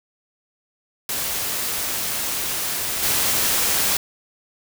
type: noise with level steps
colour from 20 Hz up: white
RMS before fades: -25 / -20 dBFS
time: 1.09-3.97 s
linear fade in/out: 2 ms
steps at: 3.02 s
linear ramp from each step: 20 ms
effects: none